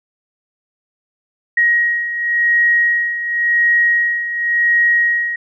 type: beating tone pair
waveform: sine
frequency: 1889 / 1889.92 Hz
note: A#6 / A#6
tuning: +22 / +23 cents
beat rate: 0.92 Hz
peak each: -19 / -13 dBFS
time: 1.57-5.36 s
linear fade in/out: 5 ms
effects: none